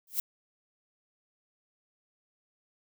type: noise with exponential growth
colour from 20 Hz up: violet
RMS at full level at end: -25 dBFS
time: 0.07-0.2 s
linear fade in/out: 2 ms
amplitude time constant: 27 ms
effects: none